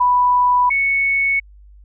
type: tone pair in turn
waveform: sine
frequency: 987.8 / 2213 Hz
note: B5 / C#7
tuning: 0 / -3 cents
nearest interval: octave + major second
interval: 1397 cents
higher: second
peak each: -11 / -14 dBFS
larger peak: first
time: 0-0.7 / 0.7-1.4 s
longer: neither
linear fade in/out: 10 ms
effects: added 50 Hz sine -41 dBFS peak until 1.84 s